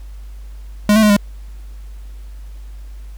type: tone with pitch steps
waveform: square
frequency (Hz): 208 / 219.3 / 210.6 / 203.5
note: G#3 / A3 / G#3 / G#3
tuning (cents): +3 / -6 / +24 / -35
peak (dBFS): -9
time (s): 0.89-1.166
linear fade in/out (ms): 2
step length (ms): 69
effects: added 50 Hz sine -30 dBFS peak until 3.17 s + pink hiss -52 dBFS RMS until 3.17 s